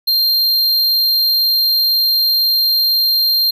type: tone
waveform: square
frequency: 4186 Hz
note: C8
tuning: in tune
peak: -12 dBFS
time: 0.07-3.51 s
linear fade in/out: 10 ms
effects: none